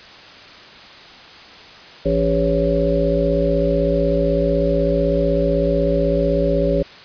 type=harmonic tone with a mistuned harmonic; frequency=56 Hz; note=A1; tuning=31 cents sharp; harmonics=1 / 3 / 5 / 7 / 9 / 10; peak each=-22 / -22 / -24 / -22 / -25 / -19 dBFS; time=2.05-6.83 s; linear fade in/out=10 ms; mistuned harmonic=7; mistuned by=+45 cents; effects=white hiss -40 dBFS RMS until 7.04 s + resampled to 11025 Hz